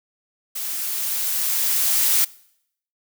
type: noise with level ramp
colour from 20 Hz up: blue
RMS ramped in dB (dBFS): -28 to -17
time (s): 0.55-2.25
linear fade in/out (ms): 10
effects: noise-tail reverb RT60 0.7 s tail -22 dB re dry